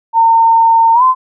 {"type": "tone with pitch glide", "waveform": "sine", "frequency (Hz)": [911, 1028.5], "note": ["A#5", "C6"], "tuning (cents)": [-40, -30], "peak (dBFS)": -5, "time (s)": [0.13, 1.15], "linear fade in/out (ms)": 50, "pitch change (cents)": 210, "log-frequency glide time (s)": [0.94, 1.03], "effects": []}